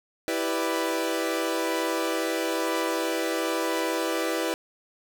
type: chord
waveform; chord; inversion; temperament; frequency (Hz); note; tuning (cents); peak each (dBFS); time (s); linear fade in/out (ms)
sawtooth; E minor seventh; none; equal; 329.6 / 392 / 493.9 / 587.3; E4 / G4 / B4 / D5; 0 / 0 / 0 / 0; -25 / -29 / -26 / -29; 0.28-4.54; 0
effects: none